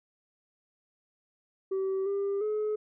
sine tone with pitch steps, 384 / 398.2 / 425.8 Hz, G4 / G4 / G#4, -36 / +27 / +43 cents, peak -25 dBFS, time 1.71-2.76 s, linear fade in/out 10 ms, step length 350 ms, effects tanh soft clip ceiling -26 dBFS

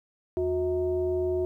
sine tone with frequency modulation, 363.9 Hz, F#4, 29 cents flat, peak -24 dBFS, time 0.37-1.45 s, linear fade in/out 0 ms, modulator 281 Hz, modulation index 0.64, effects 11-bit

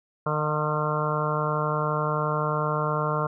harmonic tone with a mistuned harmonic, 151.9 Hz, D#3, 41 cents flat, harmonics 1 / 2 / 3 / 4 / 5 / 6 / 7 / 8 / 9, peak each -28 / -39 / -31 / -31 / -38 / -35 / -30 / -33 / -32 dBFS, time 0.26-3.27 s, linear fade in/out 5 ms, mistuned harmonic 5, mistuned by -46 cents, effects none

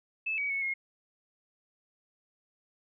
sine tone with pitch steps, 2615 / 2267 / 2206 / 2152 Hz, E7 / C#7 / C#7 / C7, -15 / +38 / -9 / +48 cents, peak -29 dBFS, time 0.26-0.74 s, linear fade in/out 10 ms, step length 120 ms, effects none

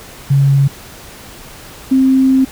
sine tone pair in turn, 138.59 / 263.9 Hz, C#3 / C4, 0 / +15 cents, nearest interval major seventh, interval 1115 cents, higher second, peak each -7 dBFS, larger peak neither, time 0.3-0.68 / 1.91-2.45 s, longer second, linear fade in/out 10 ms, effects pink hiss -35 dBFS RMS until 2.51 s

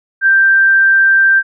sine tone, 1573 Hz, G6, 6 cents sharp, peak -6 dBFS, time 0.21-1.43 s, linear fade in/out 50 ms, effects none

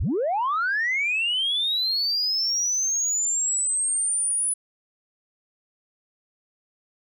sine linear sweep, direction up, 35.55 to 9980 Hz, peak -20 dBFS, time 0-4.54 s, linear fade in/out 10 ms, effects tanh soft clip ceiling -18 dBFS

